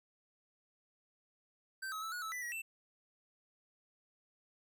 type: tone with pitch steps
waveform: square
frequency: 1554 / 1279 / 1316 / 1453 / 1308 / 1986 / 1910 / 2672 Hz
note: G6 / D#6 / E6 / F#6 / E6 / B6 / A#6 / E7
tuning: -16 / +47 / -3 / -32 / -14 / +9 / +42 / +23 cents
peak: -40 dBFS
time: 1.82-2.62 s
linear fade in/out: 10 ms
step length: 100 ms
effects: none